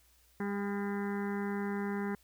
harmonic tone with a mistuned harmonic, 201.2 Hz, G3, 45 cents sharp, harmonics 1 / 2 / 4 / 5 / 6 / 7 / 8 / 9 / 10, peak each -34 / -38 / -45 / -47 / -52 / -49 / -48 / -49 / -51 dBFS, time 0.4-2.15 s, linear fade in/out 2 ms, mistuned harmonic 6, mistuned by +38 cents, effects added 60 Hz sine -67 dBFS peak until 2.23 s + white hiss -67 dBFS RMS until 2.23 s

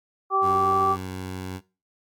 harmonic tone, 387.5 Hz, G4, 20 cents flat, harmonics 1 / 2 / 3, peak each -27 / -25 / -20 dBFS, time 0.3-0.97 s, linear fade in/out 50 ms
15% pulse tone, 93.1 Hz, F#2, 11 cents sharp, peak -25 dBFS, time 0.41-1.61 s, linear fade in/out 50 ms
effects noise-tail reverb RT60 0.3 s tail -20 dB re dry + Opus 48 kbps

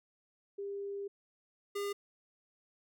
sine / square tone pair in turn, 400 / 404.2 Hz, G4 / G#4, +35 / -47 cents, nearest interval unison, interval 18 cents, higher second, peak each -37 / -35 dBFS, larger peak second, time 0.58-1.08 / 1.75-1.93 s, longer first, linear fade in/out 10 ms, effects none

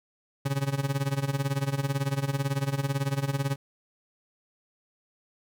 40% pulse tone with tremolo, 138.3 Hz, C#3, 4 cents flat, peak -22 dBFS, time 0.45-3.56 s, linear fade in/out 10 ms, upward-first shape sine, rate 18 Hz, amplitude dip 85%, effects none

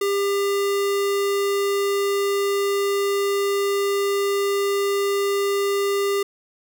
square tone, 400 Hz, G4, 35 cents sharp, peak -20 dBFS, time 0.01-6.23 s, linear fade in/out 5 ms, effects none

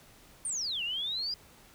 sine exponential two-way sweep, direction down then up, 9397 to 2700 to 4953 Hz, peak -31 dBFS, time 0.45-1.34 s, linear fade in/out 2 ms, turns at 0.83 s, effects pink hiss -57 dBFS RMS until 1.74 s

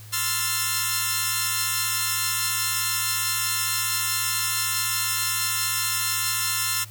5% pulse chord, F major seventh, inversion second, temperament equal, 1046.5 / 1318.5 / 1396.9 / 1760 Hz, C6 / E6 / F6 / A6, 0 / 0 / 0 / 0 cents, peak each -17 dBFS, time 0.12-6.85 s, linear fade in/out 20 ms, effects added 107 Hz sine -41 dBFS peak until 6.9 s + white hiss -48 dBFS RMS until 6.9 s

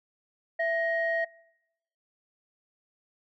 sine tone pair together, 664 / 1878.1 Hz, E5 / A#6, +12 / +12 cents, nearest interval octave + tritone, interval 1800 cents, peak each -26 / -28 dBFS, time 0.59-1.25 s, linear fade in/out 10 ms, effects noise-tail reverb RT60 0.9 s tail -26 dB re dry + tanh soft clip ceiling -18 dBFS

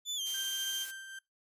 30% pulse tone with pitch glide, 3495 to 3150 Hz, A7 to G7, -12 to +8 cents, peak -31 dBFS, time 0.05-0.87 s, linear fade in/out 50 ms, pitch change -180 cents, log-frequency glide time 0.16-0.21 s
blue noise, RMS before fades -42 dBFS, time 0.25-0.92 s, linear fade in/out 20 ms
35% pulse tone with tremolo, 1568 Hz, G6, in tune, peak -40 dBFS, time 0.34-1.19 s, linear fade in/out 5 ms, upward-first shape triangle, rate 3.8 Hz, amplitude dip 40%
effects noise-tail reverb RT60 0.2 s tail -23 dB re dry + resampled to 32000 Hz

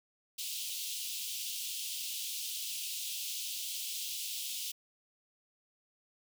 pink high-pass noise, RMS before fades -39 dBFS, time 0.38-4.72 s, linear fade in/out 10 ms, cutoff 2800 Hz, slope 48 dB/octave, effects none

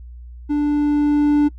triangle tone with level ramp, 293.7 Hz, D4, in tune, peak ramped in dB -14 to -9 dBFS, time 0.49-1.49 s, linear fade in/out 20 ms, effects noise-tail reverb RT60 0.1 s tail -25 dB re dry + added 60 Hz sine -34 dBFS peak until 1.58 s

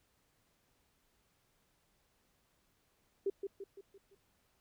sine tone with echo, 394.4 Hz, G4, 11 cents sharp, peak -30 dBFS, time 3.26-3.3 s, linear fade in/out 5 ms, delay 170 ms, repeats 5, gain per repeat -6 dB, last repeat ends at 4.15 s, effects pink hiss -75 dBFS RMS until 4.6 s

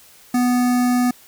square tone with notch filter, 246.9 Hz, B3, in tune, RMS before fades -17 dBFS, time 0.34-1.11 s, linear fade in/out 5 ms, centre 3200 Hz, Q 1.1, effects white hiss -48 dBFS RMS until 1.27 s

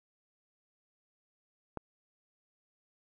click, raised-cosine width 1 ms, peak -23 dBFS, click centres 1.773 s, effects none

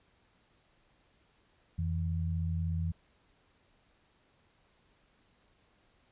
sine tone pair together, 86.2 / 162.72 Hz, F2 / E3, -22 / -22 cents, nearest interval major seventh, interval 1100 cents, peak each -31 / -35 dBFS, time 1.78-2.92 s, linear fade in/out 10 ms, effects pink hiss -69 dBFS RMS until 6.11 s + resampled to 8000 Hz

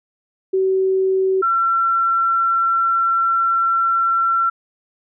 sine tone pair in turn, 380.1 / 1354.5 Hz, F#4 / E6, +47 / +47 cents, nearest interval octave + minor seventh, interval 2200 cents, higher second, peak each -14 dBFS, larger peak neither, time 0.53-1.42 / 1.42-4.5 s, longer second, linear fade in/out 10 ms, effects none

